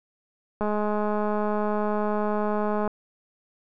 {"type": "click train", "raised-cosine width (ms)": 1, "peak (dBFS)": -14, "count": 477, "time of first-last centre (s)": [0.61, 2.877], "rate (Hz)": 210, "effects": []}